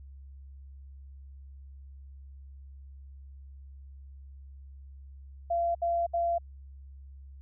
sine tone bursts, 684 Hz, F5, 36 cents flat, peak -25 dBFS, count 3, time 5.5-6.384 s, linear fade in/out 10 ms, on 250 ms, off 67 ms, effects added 68 Hz sine -45 dBFS peak until 7.41 s

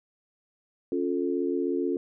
sine chord, Db augmented, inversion none, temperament equal with one note detuned, 277.2 / 353.3 / 440 Hz, Db4 / F4 / A4, 0 / +20 / 0 cents, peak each -29 / -28 / -31 dBFS, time 0.92-1.97 s, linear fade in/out 2 ms, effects none

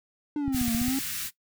triangle exponential two-way sweep, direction down then up, 300.7 to 226.6 to 275.2 Hz, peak -23 dBFS, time 0.36-0.99 s, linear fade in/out 2 ms, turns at 0.73 s
click train, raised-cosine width 5 ms, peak -21 dBFS, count 7, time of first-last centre 0.48-0.883 s, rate 14.9 Hz
white band-stop noise, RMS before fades -33 dBFS, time 0.52-1.31 s, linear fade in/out 50 ms, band 240 to 1400 Hz, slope 24 dB/octave
effects noise-tail reverb RT60 0.1 s tail -17 dB re dry

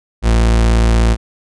40% pulse tone, 56.7 Hz, A#1, 47 cents flat, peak -8 dBFS, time 0.22-1.17 s, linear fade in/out 50 ms, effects resampled to 22050 Hz

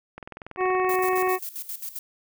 click train, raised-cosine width 0.5 ms, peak -23 dBFS, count 24, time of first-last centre 0.18-1.275 s, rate 21 Hz
harmonic tone, 370 Hz, F#4, in tune, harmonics 1 / 2 / 3 / 5 / 6 / 7, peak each -23 / -27 / -27 / -32 / -36 / -38 dBFS, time 0.57-1.39 s, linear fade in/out 50 ms
violet noise with tremolo, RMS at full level -33 dBFS, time 0.89-1.99 s, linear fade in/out 2 ms, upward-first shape square, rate 7.5 Hz, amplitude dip 75%
effects none

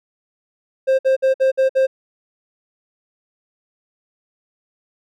triangle tone bursts, 529 Hz, C5, 19 cents sharp, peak -10 dBFS, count 6, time 0.87-1.87 s, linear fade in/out 20 ms, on 120 ms, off 56 ms, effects none

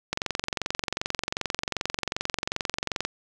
click train, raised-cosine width 0.2 ms, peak -9 dBFS, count 67, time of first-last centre 0.13-3.05 s, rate 22.6 Hz, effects none

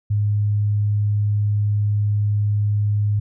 sine tone, 103.83 Hz, G#2, in tune, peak -16 dBFS, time 0.1-3.2 s, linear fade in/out 10 ms, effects none

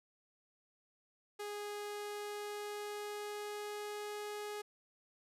sawtooth tone with pitch glide, 413.5 to 416.9 Hz, G#4 to G#4, -8 to +7 cents, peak -37 dBFS, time 1.39-4.62 s, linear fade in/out 10 ms, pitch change +15 cents, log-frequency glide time 1.74-4.16 s, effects resampled to 32000 Hz + 13-bit

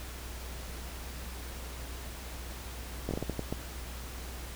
slowing click train, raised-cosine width 2 ms, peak -19 dBFS, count 8, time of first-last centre 3.09-3.526 s, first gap 20 ms, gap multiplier 1.37, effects added 61 Hz sine -41 dBFS peak until 4.55 s + pink hiss -45 dBFS RMS until 4.55 s

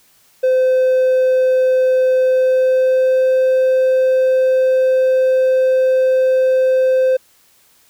triangle tone with pitch glide, 515 to 518.6 Hz, C5 to C5, -28 to -15 cents, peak -8 dBFS, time 0.43-7.17 s, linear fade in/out 10 ms, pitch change +13 cents, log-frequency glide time 2.2-3.29 s, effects tanh soft clip ceiling -4 dBFS + white hiss -53 dBFS RMS until 7.89 s

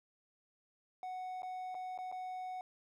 triangle tone with dropouts, 740 Hz, F#5, in tune, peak -38 dBFS, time 1.03-2.61 s, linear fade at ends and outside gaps 1 ms, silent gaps 1.421-1.431 / 1.745-1.75 / 1.977-1.987 / 2.116-2.124 s, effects none

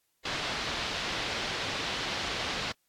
white low-pass noise, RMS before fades -34 dBFS, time 0.25-2.72 s, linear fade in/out 5 ms, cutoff 4400 Hz, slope 24 dB/octave, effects white hiss -75 dBFS RMS until 2.88 s + AAC 64 kbps

